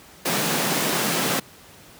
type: high-pass noise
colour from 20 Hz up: pink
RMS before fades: -23 dBFS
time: 0.25-1.4 s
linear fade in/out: 10 ms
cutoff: 140 Hz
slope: 48 dB/octave
effects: pink hiss -47 dBFS RMS until 1.99 s + high-pass 80 Hz 12 dB/octave

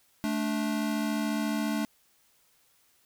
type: tone pair together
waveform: square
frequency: 217.4 / 291.6 Hz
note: A3 / D4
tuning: -21 / -12 cents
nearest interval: perfect fourth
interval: 509 cents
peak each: -30 / -32 dBFS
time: 0.24-1.85 s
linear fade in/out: 0 ms
effects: white hiss -66 dBFS RMS until 3.05 s

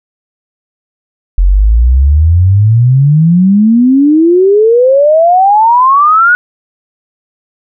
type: exponential sweep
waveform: sine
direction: up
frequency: 43.18 to 1480 Hz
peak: -3 dBFS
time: 1.38-6.35 s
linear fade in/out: 0 ms
effects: none

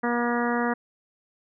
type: harmonic tone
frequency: 239.2 Hz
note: A#3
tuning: 45 cents sharp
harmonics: 1 / 2 / 3 / 4 / 5 / 6 / 7 / 8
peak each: -26 / -29 / -31 / -32 / -33 / -34 / -34 / -35 dBFS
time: 0.03-0.74 s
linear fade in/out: 10 ms
effects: none

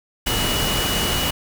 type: tone in noise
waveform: sine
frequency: 2928 Hz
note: F#7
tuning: 19 cents flat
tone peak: -25 dBFS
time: 0.26-1.31 s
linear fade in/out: 10 ms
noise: pink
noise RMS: -22 dBFS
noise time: 0.26-1.31 s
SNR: -6 dB
effects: none

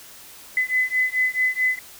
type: beating tone pair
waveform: sine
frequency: 2015 / 2019.6 Hz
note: B6 / B6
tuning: +34 / +38 cents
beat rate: 4.6 Hz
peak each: -22 dBFS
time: 0.57-1.79 s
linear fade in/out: 2 ms
effects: white hiss -44 dBFS RMS until 1.99 s

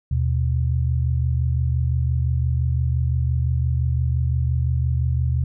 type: tone pair together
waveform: sine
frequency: 78 / 123.82 Hz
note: D#2 / B2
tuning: +5 / +5 cents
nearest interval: minor sixth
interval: 800 cents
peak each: -20 / -21 dBFS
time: 0.11-5.44 s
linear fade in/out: 5 ms
effects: none

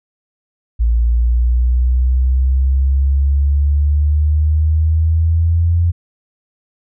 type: exponential sweep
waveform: sine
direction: up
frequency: 57 to 86.1 Hz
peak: -10 dBFS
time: 0.79-5.92 s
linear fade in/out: 20 ms
effects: none

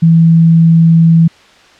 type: tone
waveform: sine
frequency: 164.81 Hz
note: E3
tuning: in tune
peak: -3 dBFS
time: 0.02-1.28 s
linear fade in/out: 10 ms
effects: white hiss -42 dBFS RMS until 1.79 s + low-pass 4000 Hz 12 dB/octave

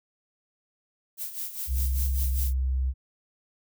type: noise with tremolo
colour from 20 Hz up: violet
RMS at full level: -32 dBFS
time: 1.17-2.54 s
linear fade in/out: 50 ms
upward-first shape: sine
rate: 5 Hz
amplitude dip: 70%
type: tone with pitch glide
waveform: sine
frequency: 65.8 to 65.08 Hz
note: C2 to C2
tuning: +10 to -9 cents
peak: -23 dBFS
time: 1.67-2.94 s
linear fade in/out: 50 ms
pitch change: -19 cents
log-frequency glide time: 2.23-2.28 s
effects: none

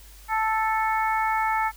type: harmonic tone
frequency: 440 Hz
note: A4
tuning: in tune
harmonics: 2 / 3 / 4 / 5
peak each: -23 / -28 / -31 / -31 dBFS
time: 0.28-1.72 s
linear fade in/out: 50 ms
effects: added 50 Hz sine -46 dBFS peak until 1.76 s + white hiss -51 dBFS RMS until 1.76 s

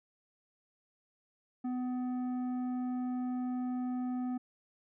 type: tone with tanh clipping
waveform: sine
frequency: 250.7 Hz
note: B3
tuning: 26 cents sharp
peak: -34 dBFS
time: 1.64-4.38 s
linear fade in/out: 10 ms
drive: 9 dB
effects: none

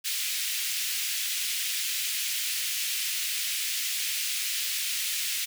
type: high-pass noise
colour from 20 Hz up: pink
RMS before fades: -30 dBFS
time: 0.04-5.46 s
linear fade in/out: 20 ms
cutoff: 2300 Hz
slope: 24 dB/octave
effects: none

